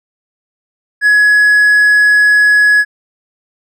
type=tone with hard clipping; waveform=triangle; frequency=1683 Hz; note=G#6; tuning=23 cents sharp; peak=-6 dBFS; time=1.01-2.85 s; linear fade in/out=50 ms; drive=5 dB; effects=none